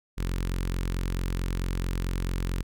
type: tone with notch filter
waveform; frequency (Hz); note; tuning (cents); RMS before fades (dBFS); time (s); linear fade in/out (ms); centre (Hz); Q
sawtooth; 44.54; F1; +35; -29; 0.17-2.63; 20; 700; 1.1
effects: none